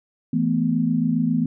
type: chord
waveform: sine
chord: E suspended fourth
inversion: none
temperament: just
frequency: 164.81 / 219.8 / 247.2 Hz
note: E3 / A3 / B3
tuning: 0 / -2 / +2 cents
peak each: -23 / -23 / -21 dBFS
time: 0.33-1.46 s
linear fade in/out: 5 ms
effects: none